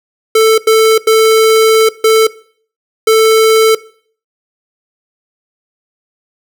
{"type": "tone bursts at uneven times", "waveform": "square", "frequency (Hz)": 441.9, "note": "A4", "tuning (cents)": 7, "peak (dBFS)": -5, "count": 5, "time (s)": [[0.35, 0.58], [0.67, 0.98], [1.07, 1.89], [2.04, 2.27], [3.07, 3.75]], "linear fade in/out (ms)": 5, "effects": ["noise-tail reverb RT60 0.5 s tail -19 dB re dry"]}